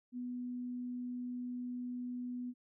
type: tone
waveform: sine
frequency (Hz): 246.9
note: B3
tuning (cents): 0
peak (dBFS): -38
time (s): 0.12-2.54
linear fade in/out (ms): 50
effects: none